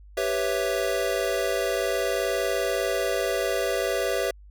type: chord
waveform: square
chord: C# half-diminished seventh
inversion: second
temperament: equal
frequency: 392 / 493.9 / 554.4 / 659.3 Hz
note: G4 / B4 / C#5 / E5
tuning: 0 / 0 / 0 / 0 cents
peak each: -30 dBFS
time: 0.17-4.31 s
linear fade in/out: 5 ms
effects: added 50 Hz sine -45 dBFS peak until 4.5 s